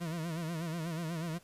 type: tone with vibrato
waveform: 40% pulse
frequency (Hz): 164.81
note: E3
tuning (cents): 0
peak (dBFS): -34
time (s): 0-1.39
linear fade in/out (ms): 20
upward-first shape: sine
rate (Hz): 8.2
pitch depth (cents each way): 100
effects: pink hiss -62 dBFS RMS until 1.43 s + resampled to 32000 Hz